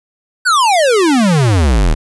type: exponential sweep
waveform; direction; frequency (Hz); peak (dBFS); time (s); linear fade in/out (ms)
square; down; 1555 to 35.1; -9; 0.45-1.95; 20
effects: resampled to 24000 Hz